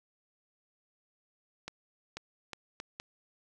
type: accelerating click train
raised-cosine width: 0.2 ms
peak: -22 dBFS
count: 5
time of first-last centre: 1.68-2.999 s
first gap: 490 ms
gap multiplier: 0.74
effects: none